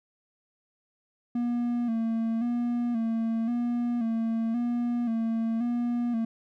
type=tone with vibrato; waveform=triangle; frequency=233.1 Hz; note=A#3; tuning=in tune; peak=-23 dBFS; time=1.35-6.25 s; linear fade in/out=5 ms; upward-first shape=square; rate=0.94 Hz; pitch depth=49 cents each way; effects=none